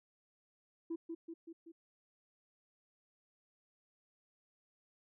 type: tone with echo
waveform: sine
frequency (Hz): 331.4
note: E4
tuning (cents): +9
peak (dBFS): -35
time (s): 0.9-0.96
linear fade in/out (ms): 10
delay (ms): 190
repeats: 4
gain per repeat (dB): -4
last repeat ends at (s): 1.72
effects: tanh soft clip ceiling -34 dBFS